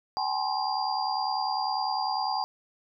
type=tone cluster; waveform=sine; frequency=772 / 842 / 977 / 1059 / 4779 Hz; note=G5 / G#5 / B5 / C6 / D8; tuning=-27 / +24 / -19 / +21 / +29 cents; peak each=-31 / -30 / -38 / -35 / -34 dBFS; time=0.17-2.44 s; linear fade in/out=0 ms; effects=none